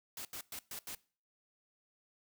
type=noise bursts at uneven times; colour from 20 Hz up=white; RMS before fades=-44 dBFS; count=5; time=0.17-0.25 / 0.33-0.41 / 0.52-0.59 / 0.71-0.79 / 0.87-0.95 s; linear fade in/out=2 ms; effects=noise-tail reverb RT60 0.4 s tail -21 dB re dry